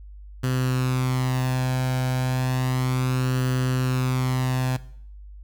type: tone with flanger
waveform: sawtooth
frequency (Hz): 128.5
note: C3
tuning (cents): -31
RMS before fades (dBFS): -24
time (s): 0.43-4.77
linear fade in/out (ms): 10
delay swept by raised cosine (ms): 0.66 to 1.29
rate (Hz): 0.32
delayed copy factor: +0.55
effects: noise-tail reverb RT60 0.6 s tail -17 dB re dry + added 50 Hz sine -39 dBFS peak until 5.43 s